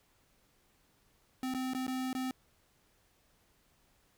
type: tone with dropouts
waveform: square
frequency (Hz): 258.4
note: C4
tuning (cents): -21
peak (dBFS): -34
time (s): 1.43-2.31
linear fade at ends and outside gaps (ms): 1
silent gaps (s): 1.539-1.547 / 1.735-1.748 / 1.867-1.879 / 2.13-2.15
effects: pink hiss -70 dBFS RMS until 4.17 s